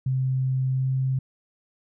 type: tone with pitch glide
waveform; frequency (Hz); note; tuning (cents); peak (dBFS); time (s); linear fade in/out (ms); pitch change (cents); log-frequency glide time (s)
sine; 130.81 to 131.72; C3 to C3; 0 to +12; -21; 0.06-1.19; 5; +12; 0.72-0.88
effects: none